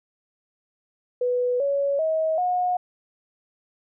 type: tone with pitch steps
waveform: sine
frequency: 493.9 / 560.8 / 636.8 / 723.1 Hz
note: B4 / C#5 / D#5 / F#5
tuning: 0 / +20 / +40 / -40 cents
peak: -20 dBFS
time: 1.21-2.77 s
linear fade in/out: 5 ms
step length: 390 ms
effects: none